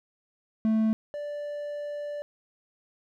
triangle tone pair in turn, 220 / 585.6 Hz, A3 / D5, 0 / -5 cents, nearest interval octave + perfect fourth, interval 1695 cents, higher second, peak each -19 / -30 dBFS, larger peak first, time 0.65-0.93 / 1.14-2.22 s, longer second, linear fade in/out 0 ms, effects none

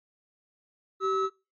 triangle tone pair together, 385 / 1295 Hz, G4 / E6, -31 / -31 cents, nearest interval octave + major sixth, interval 2100 cents, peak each -25 dBFS, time 1-1.3 s, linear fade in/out 50 ms, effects noise-tail reverb RT60 0.3 s tail -24 dB re dry + MP3 32 kbps

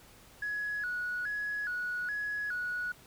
sine tone with vibrato, 1568 Hz, G6, in tune, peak -31 dBFS, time 0.42-2.92 s, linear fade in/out 5 ms, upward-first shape square, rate 1.2 Hz, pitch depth 120 cents each way, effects tanh soft clip ceiling -28 dBFS + pink hiss -57 dBFS RMS until 3.06 s

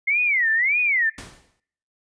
sine tone with vibrato, 2093 Hz, C7, in tune, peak -17 dBFS, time 0.07-1.1 s, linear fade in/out 10 ms, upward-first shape sine, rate 1.7 Hz, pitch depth 290 cents each way
pink noise with exponential decay, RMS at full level -34 dBFS, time 1.18-1.6 s, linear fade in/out 2 ms, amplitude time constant 90 ms
effects noise-tail reverb RT60 0.8 s tail -26 dB re dry + resampled to 22050 Hz

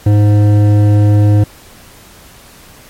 sine tone with hard clipping, 103.83 Hz, G#2, in tune, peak -7 dBFS, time 0.06-1.44 s, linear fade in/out 5 ms, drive 11 dB, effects pink hiss -39 dBFS RMS until 2.89 s + MP3 64 kbps

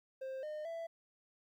triangle tone with pitch steps, 528 / 609 / 664 Hz, C5 / D#5 / E5, +16 / -37 / +12 cents, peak -38 dBFS, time 0.21-0.87 s, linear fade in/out 10 ms, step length 220 ms, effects 13-bit

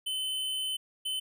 square tone bursts at uneven times, 3046 Hz, F#7, 50 cents sharp, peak -31 dBFS, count 2, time 0.06-0.77 / 1.05-1.2 s, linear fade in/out 10 ms, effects none

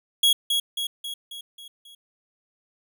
45% pulse tone with echo, 3322 Hz, G#7, in tune, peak -15 dBFS, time 0.23-0.33 s, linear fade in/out 5 ms, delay 270 ms, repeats 6, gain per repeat -5 dB, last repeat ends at 1.95 s, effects none

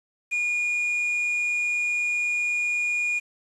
triangle tone, 2436 Hz, D#7, 37 cents flat, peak -21 dBFS, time 0.31-3.2 s, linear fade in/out 20 ms, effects resampled to 24000 Hz + 8-bit

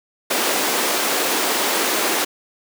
pink high-pass noise, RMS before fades -20 dBFS, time 0.3-2.25 s, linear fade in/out 10 ms, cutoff 290 Hz, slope 24 dB/octave, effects none

